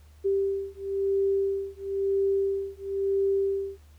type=beating tone pair; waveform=sine; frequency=392 / 392.99 Hz; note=G4 / G4; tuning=0 / +4 cents; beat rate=0.99 Hz; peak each=-27 dBFS; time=0.24-3.79 s; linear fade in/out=20 ms; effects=added 75 Hz sine -50 dBFS peak until 3.98 s + pink hiss -63 dBFS RMS until 3.98 s